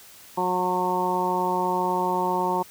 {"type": "harmonic tone", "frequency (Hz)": 181.6, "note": "F#3", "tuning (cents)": -32, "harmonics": [1, 2, 3, 4, 5, 6], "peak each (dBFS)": [-32, -28, -33, -31, -24, -32], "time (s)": [0.37, 2.63], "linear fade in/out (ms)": 10, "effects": ["white hiss -48 dBFS RMS until 2.7 s"]}